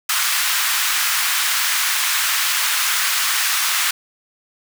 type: high-pass noise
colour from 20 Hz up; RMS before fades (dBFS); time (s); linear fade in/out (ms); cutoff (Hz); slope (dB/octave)
pink; -19; 0.09-3.91; 5; 1200; 24
effects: none